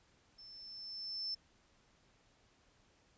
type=tone with level ramp; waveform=sine; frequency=5300 Hz; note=E8; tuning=9 cents sharp; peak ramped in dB=-53 to -36 dBFS; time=0.38-1.35 s; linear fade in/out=10 ms; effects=pink hiss -70 dBFS RMS until 3.17 s + resampled to 16000 Hz